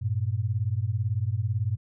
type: beating tone pair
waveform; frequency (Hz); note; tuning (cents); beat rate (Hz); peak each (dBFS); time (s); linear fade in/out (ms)
sine; 98 / 116; G2 / A#2; 0 / -8; 18; -27; 0.01-1.77; 20
effects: none

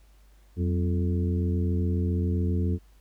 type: harmonic tone with a mistuned harmonic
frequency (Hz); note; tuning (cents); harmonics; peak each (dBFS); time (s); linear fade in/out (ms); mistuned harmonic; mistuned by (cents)
87.31; F2; 0; 1 / 2 / 3 / 4 / 5; -24 / -30 / -34 / -36 / -38; 0.56-2.79; 50; 2; +110
effects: added 50 Hz sine -53 dBFS peak until 3 s + pink hiss -65 dBFS RMS until 3 s

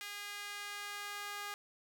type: tone with high-pass filter sweep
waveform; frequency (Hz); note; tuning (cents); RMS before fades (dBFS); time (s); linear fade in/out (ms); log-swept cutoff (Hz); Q
sawtooth; 409.1; G#4; -26; -44; 0.01-1.54; 0; 2000 to 1200; 1.2
effects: none

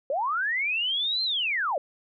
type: linear two-way sweep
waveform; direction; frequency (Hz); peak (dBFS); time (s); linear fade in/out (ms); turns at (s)
sine; up then down; 512 to 4186 to 512; -24; 0.1-1.78; 2; 1.23
effects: none

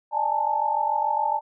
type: tone cluster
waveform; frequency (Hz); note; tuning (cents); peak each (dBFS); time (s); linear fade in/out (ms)
sine; 596 / 818 / 851 / 898; D5 / G#5 / G#5 / A5; +25 / -26 / +42 / +35; -33 / -30 / -25 / -24; 0.11-1.41; 50
effects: none

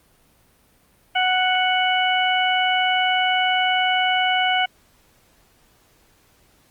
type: harmonic tone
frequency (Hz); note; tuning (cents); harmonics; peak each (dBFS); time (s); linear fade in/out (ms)
740; F#5; 0; 1 / 2 / 3 / 4; -20 / -24 / -24 / -23; 1.15-4.66; 10
effects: pink hiss -58 dBFS RMS until 6.7 s + Opus 32 kbps

